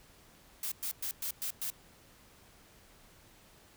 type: noise bursts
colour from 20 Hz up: blue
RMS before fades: -36 dBFS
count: 6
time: 0.63-1.702 s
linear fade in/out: 2 ms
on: 87 ms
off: 110 ms
effects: pink hiss -60 dBFS RMS until 3.76 s